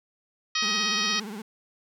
harmonic tone, 630 Hz, D#5, 21 cents sharp, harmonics 2 / 3 / 4 / 5 / 6 / 7 / 8 / 9, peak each -32 / -32 / -32 / -32 / -32 / -32 / -32 / -32 dBFS, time 0.55-1.2 s, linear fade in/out 5 ms
35% pulse tone with vibrato, 210.3 Hz, G#3, 22 cents sharp, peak -33 dBFS, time 0.62-1.42 s, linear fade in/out 5 ms, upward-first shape triangle, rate 17 Hz, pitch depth 160 cents each way
effects none

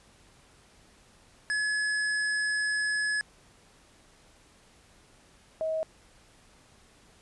square / sine tone pair in turn, 1700 / 636.8 Hz, G#6 / D#5, +40 / +40 cents, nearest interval octave + perfect fourth, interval 1700 cents, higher first, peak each -27 dBFS, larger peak neither, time 1.5-3.21 / 5.61-5.83 s, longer first, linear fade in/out 0 ms, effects pink hiss -59 dBFS RMS until 7.21 s + resampled to 24000 Hz

